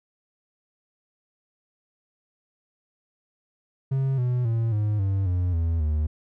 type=tone with pitch steps; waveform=triangle; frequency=134.4 / 123.96 / 114.33 / 105.45 / 97.26 / 89.7 / 82.73 / 76.31 Hz; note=C3 / B2 / A#2 / G#2 / G2 / F2 / E2 / D#2; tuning=+47 / +7 / -33 / +27 / -13 / +47 / +7 / -33 cents; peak=-19 dBFS; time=3.91-6.07 s; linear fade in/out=10 ms; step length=270 ms; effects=none